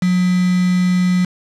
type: tone with quantisation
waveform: sine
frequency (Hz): 181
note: F#3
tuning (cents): -38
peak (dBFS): -12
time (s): 0.02-1.25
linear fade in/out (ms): 5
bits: 4
effects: low-pass 7000 Hz 12 dB/octave